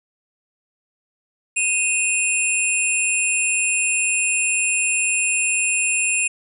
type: tone cluster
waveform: sine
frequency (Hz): 2502 / 2700 / 7480 / 9680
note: D#7 / E7 / A#8 / D#9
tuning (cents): +9 / +41 / +5 / -49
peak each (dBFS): -23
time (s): 1.56-6.28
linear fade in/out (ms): 10
effects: none